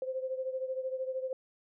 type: beating tone pair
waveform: sine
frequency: 518 / 531 Hz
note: C5 / C5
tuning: -17 / +25 cents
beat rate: 13 Hz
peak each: -34 / -39 dBFS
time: 0.02-1.33 s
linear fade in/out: 2 ms
effects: none